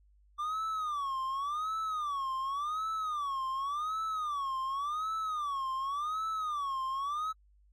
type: tone with vibrato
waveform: triangle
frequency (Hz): 1174.7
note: D6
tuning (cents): 0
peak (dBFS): -30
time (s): 0.38-7.33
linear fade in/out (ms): 20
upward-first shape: sine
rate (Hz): 0.89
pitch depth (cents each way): 190
effects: added 50 Hz sine -61 dBFS peak until 7.72 s + AAC 48 kbps

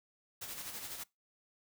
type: noise with tremolo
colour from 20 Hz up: white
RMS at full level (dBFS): -42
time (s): 0.41-1.04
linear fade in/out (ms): 10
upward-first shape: sine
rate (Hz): 12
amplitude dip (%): 50
effects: noise-tail reverb RT60 0.2 s tail -23 dB re dry

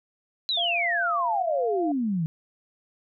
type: exponential sweep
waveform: sine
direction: down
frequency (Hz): 4083 to 153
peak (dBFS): -23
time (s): 0.49-2.26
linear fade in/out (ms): 0
type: tone with pitch glide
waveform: sine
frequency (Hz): 690 to 695.2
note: F5 to F5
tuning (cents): -21 to -8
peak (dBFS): -28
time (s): 0.57-1.92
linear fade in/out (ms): 5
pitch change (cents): +13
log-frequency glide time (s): 1.46-1.52
effects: none

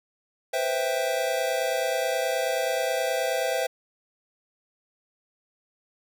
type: chord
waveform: square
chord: C major seventh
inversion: third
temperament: equal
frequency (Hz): 493.9 / 523.3 / 659.3 / 784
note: B4 / C5 / E5 / G5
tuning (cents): 0 / 0 / 0 / 0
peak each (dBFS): -33 / -29 / -29 / -33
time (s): 0.53-3.67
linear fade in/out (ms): 10
effects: none

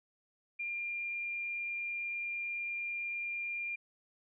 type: tone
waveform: sine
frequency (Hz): 2397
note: D7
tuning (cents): +35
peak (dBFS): -35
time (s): 0.59-3.76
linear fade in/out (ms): 10
effects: none

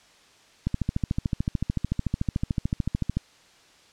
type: click train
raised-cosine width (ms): 5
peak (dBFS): -12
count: 35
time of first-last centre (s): 0.67-3.17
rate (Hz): 13.6
effects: white hiss -56 dBFS RMS until 3.92 s + low-pass 6000 Hz 12 dB/octave

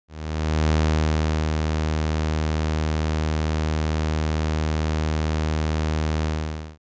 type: tone with ADSR envelope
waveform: sawtooth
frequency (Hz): 77.78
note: D#2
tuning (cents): 0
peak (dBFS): -13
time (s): 0.08-6.78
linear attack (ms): 620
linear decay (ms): 780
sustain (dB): -4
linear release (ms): 540
effects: resampled to 16000 Hz

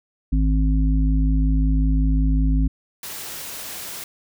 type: harmonic tone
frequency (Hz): 52.7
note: G#1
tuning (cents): +26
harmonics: 1 / 3 / 5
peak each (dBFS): -16 / -25 / -24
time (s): 0.32-2.68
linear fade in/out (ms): 10
type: noise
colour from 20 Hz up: white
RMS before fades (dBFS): -33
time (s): 3.03-4.04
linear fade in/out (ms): 2
effects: none

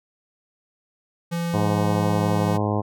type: tone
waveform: square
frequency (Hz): 170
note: F3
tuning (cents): -46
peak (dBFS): -24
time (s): 1.31-2.58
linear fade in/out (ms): 20
type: harmonic tone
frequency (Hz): 104.3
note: G#2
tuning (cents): +8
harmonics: 1 / 2 / 3 / 4 / 5 / 6 / 7 / 8 / 9 / 10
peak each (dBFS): -24 / -27 / -29 / -30 / -31 / -32 / -32 / -33 / -34 / -34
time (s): 1.53-2.82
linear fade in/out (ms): 20
effects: none

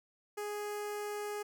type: tone with notch filter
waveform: sawtooth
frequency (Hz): 415.3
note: G#4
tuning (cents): 0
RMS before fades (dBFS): -39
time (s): 0.37-1.43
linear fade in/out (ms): 10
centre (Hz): 3700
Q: 1.6
effects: none

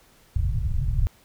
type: low-pass noise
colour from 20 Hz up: pink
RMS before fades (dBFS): -23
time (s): 0.36-1.07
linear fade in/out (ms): 0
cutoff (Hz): 140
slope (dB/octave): 48
effects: pink hiss -57 dBFS RMS until 1.24 s

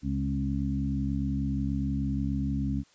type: harmonic tone with a mistuned harmonic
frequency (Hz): 68.3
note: C#2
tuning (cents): -25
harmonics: 1 / 2 / 3 / 4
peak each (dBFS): -32 / -32 / -32 / -32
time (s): 0.02-2.84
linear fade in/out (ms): 50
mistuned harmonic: 3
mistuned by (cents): +15
effects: white hiss -62 dBFS RMS until 2.94 s + resampled to 16000 Hz

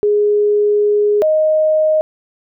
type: tone pair in turn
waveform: sine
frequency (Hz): 415.3 / 622.2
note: G#4 / D#5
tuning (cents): 0 / 0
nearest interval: perfect fifth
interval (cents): 700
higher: second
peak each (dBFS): -10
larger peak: neither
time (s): 0.03-1.22 / 1.22-2.01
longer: first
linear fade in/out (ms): 0
effects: none

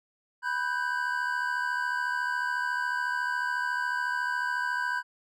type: tone cluster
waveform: triangle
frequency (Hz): 986 / 1513 / 1587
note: B5 / F#6 / G6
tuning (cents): -3 / +38 / +21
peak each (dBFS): -30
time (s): 0.42-5.03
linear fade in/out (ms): 50
effects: none

